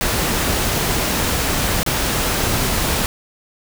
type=noise with dropouts; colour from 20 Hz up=pink; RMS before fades=-19 dBFS; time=0.01-3.06 s; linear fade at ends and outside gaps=0 ms; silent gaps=1.831-1.863 s; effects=none